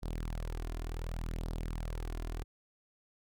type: tone with flanger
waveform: sawtooth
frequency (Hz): 40.62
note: E1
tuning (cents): -25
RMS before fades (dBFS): -38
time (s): 0.02-2.44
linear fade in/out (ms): 20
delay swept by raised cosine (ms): 0.2 to 2.9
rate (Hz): 0.68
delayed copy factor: +0.55
effects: none